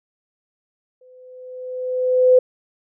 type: tone with exponential growth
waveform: sine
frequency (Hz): 507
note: B4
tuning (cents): +45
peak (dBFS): -7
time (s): 1.01-2.39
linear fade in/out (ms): 5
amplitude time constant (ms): 300
effects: none